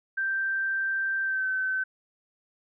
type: tone with pitch glide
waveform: sine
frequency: 1568 to 1530.4 Hz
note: G6 to G6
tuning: 0 to -42 cents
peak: -25 dBFS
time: 0.17-1.84 s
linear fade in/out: 10 ms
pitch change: -42 cents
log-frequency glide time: 1.23-1.47 s
effects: none